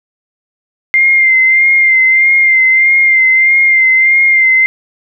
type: tone with vibrato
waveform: sine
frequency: 2098 Hz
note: C7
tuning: 4 cents sharp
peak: -5 dBFS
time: 0.94-4.66 s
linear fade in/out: 0 ms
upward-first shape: sine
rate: 1.6 Hz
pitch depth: 32 cents each way
effects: none